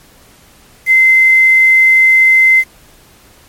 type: tone with quantisation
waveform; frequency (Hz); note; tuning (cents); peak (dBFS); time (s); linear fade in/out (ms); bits
sine; 2069; C7; -20; -4; 0.86-2.64; 50; 5
effects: pink hiss -44 dBFS RMS until 3.48 s + MP3 64 kbps